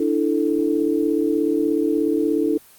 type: chord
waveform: sine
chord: D suspended second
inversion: none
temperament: just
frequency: 293.7 / 330.4 / 440.5 Hz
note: D4 / E4 / A4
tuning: 0 / +4 / +2 cents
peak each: -21 / -21 / -22 dBFS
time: 0-2.58 s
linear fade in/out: 5 ms
effects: white hiss -49 dBFS RMS until 2.78 s + Opus 24 kbps